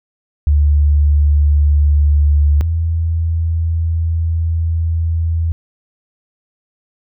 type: tone pair in turn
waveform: sine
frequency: 73.42 / 82.31 Hz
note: D2 / E2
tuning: 0 / -2 cents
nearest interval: major second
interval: 198 cents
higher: second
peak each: -8 / -13 dBFS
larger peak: first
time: 0.47-2.61 / 2.61-5.52 s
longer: second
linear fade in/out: 0 ms
effects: none